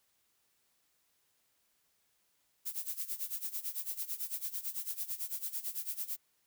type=noise with tremolo; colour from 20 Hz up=violet; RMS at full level=-36 dBFS; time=2.65-6.17 s; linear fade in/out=20 ms; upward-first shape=sine; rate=9 Hz; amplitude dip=85%; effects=white hiss -75 dBFS RMS until 6.46 s